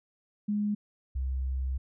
sine tone pair in turn, 207.7 / 65.42 Hz, G#3 / C2, 0 / 0 cents, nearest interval octave + minor sixth, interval 2000 cents, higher first, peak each -26 / -28 dBFS, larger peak first, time 0.48-0.75 / 1.15-1.78 s, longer second, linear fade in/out 10 ms, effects none

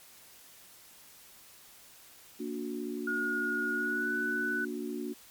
sine chord, Bb augmented, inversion none, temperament just, 233.1 / 291.4 / 364.2 Hz, Bb3 / D4 / F#4, 0 / -13 / -27 cents, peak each -38 dBFS, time 2.39-5.14 s, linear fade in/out 20 ms
sine tone with pitch glide, 1438 to 1491.3 Hz, F#6 to F#6, -50 to +13 cents, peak -30 dBFS, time 3.07-4.65 s, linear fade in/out 5 ms, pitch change +63 cents, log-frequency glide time 3.73-4.11 s
effects white hiss -55 dBFS RMS until 5.3 s + MP3 96 kbps

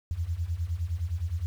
sine beating tone pair, 79 / 88.7 Hz, D#2 / F2, +27 / +27 cents, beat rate 9.7 Hz, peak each -32 / -30 dBFS, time 0.11-1.46 s, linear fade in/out 0 ms, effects 9-bit

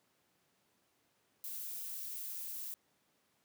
violet noise, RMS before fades -43 dBFS, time 1.44-2.74 s, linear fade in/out 0 ms, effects pink hiss -75 dBFS RMS until 3.44 s + high-pass 150 Hz 12 dB/octave

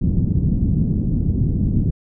white low-pass noise, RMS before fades -18 dBFS, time 0.01-1.91 s, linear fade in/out 10 ms, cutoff 210 Hz, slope 24 dB/octave, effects none

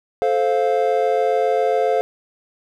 triangle chord, F major, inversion first, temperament just, 436.5 / 523.8 / 698.5 Hz, A4 / C5 / F5, -14 / +2 / 0 cents, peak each -18 dBFS, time 0.22-2.01 s, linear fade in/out 0 ms, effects none

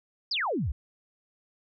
sine exponential sweep, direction down, 5410 to 54.9 Hz, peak -26 dBFS, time 0.31-0.72 s, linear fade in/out 5 ms, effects none

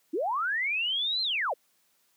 sine linear two-way sweep, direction up then down, 274.5 to 4186 to 416.9 Hz, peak -26 dBFS, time 0.13-1.54 s, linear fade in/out 10 ms, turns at 1.22 s, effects white hiss -69 dBFS RMS until 2.16 s + high-pass 150 Hz 12 dB/octave

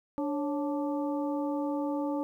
harmonic tone with a mistuned harmonic, 292.3 Hz, D4, 8 cents flat, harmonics 1 / 2 / 3 / 4, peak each -30 / -35 / -38 / -45 dBFS, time 0.18-2.23 s, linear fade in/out 0 ms, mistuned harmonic 2, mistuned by -98 cents, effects 11-bit

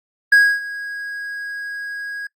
triangle tone with ADSR envelope, 1648 Hz, G#6, 14 cents flat, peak -5 dBFS, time 0.32-2.27 s, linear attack 6 ms, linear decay 270 ms, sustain -19 dB, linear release 4 ms, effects noise-tail reverb RT60 0.1 s tail -21 dB re dry + Opus 48 kbps

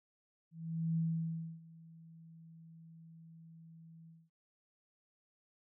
sine tone with ADSR envelope, 163.6 Hz, E3, 13 cents flat, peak -30 dBFS, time 0.51-4.3 s, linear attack 460 ms, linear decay 630 ms, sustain -23 dB, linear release 220 ms, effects none

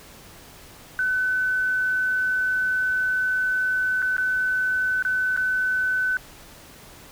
sine tone with dropouts, 1510 Hz, F#6, 35 cents sharp, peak -20 dBFS, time 0.99-6.17 s, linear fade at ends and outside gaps 1 ms, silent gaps 4.02-4.025 / 4.167-4.181 / 5.025-5.05 / 5.364-5.374 s, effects pink hiss -46 dBFS RMS until 7.11 s

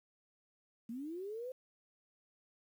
sine linear sweep, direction up, 220 to 523.3 Hz, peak -40 dBFS, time 0.89-1.52 s, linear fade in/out 5 ms, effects 11-bit

